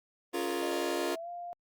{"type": "chord", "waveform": "sawtooth", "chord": "Bb minor seventh", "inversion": "first", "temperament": "just", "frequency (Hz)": [279.7, 349.6, 419.5, 466.2], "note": ["Db4", "F4", "Ab4", "Bb4"], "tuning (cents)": [16, 2, 17, 0], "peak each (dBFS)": [-34, -29, -35, -34], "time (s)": [0.33, 1.16], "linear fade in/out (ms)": 20}
{"type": "tone with pitch glide", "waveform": "sine", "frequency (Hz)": [612, 699], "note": ["D#5", "F5"], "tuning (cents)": [-29, 1], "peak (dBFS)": -38, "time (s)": [0.62, 1.53], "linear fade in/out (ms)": 0, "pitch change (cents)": 230, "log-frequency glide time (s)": [1.04, 1.29]}
{"effects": ["Opus 32 kbps"]}